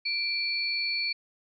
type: tone pair together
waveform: sine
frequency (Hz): 2349 / 4422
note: D7 / C#8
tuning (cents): 0 / -5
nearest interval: major seventh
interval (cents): 1095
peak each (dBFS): -30 / -29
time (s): 0.05-1.13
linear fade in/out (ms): 10
effects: none